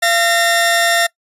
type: tone pair together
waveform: sawtooth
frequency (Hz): 684.8 / 1830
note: F5 / A#6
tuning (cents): -34 / -32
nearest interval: octave + perfect fourth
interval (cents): 1702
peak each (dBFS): -11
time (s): 0.02-1.07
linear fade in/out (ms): 10
effects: noise-tail reverb RT60 0.1 s tail -22 dB re dry + resampled to 32000 Hz